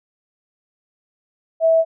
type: tone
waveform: sine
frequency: 652 Hz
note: E5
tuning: 19 cents flat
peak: -11 dBFS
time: 1.6-1.85 s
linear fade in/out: 50 ms
effects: none